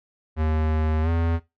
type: tone with pitch glide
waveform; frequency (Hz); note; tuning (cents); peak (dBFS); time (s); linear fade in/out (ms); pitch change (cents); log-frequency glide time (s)
square; 78.2 to 83.33; D#2 to E2; +9 to +19; -21; 0.36-1.4; 50; +110; 1.02-1.09
effects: noise-tail reverb RT60 0.2 s tail -17 dB re dry + low-pass 2000 Hz 12 dB/octave